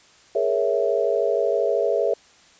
sine chord, A# half-diminished seventh, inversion third, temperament equal with one note detuned, 415.3 / 468.1 / 554.4 / 659.3 Hz, G#4 / A#4 / C#5 / E5, 0 / +7 / 0 / 0 cents, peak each -24 dBFS, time 0.35-2.14 s, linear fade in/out 5 ms, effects white hiss -53 dBFS RMS until 2.59 s + resampled to 16000 Hz

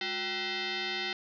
sine tone with frequency modulation, 778 Hz, G5, 13 cents flat, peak -31 dBFS, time 0.01-1.13 s, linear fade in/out 2 ms, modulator 570 Hz, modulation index 6.6, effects none

